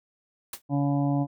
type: noise with exponential decay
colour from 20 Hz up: white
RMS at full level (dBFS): -30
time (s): 0.53-0.62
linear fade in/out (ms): 5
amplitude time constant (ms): 18
type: harmonic tone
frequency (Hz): 141.7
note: C#3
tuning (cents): +38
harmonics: 1 / 2 / 4 / 5 / 6 / 7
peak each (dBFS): -25 / -25 / -36 / -34 / -39 / -42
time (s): 0.69-1.27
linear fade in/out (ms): 50
effects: none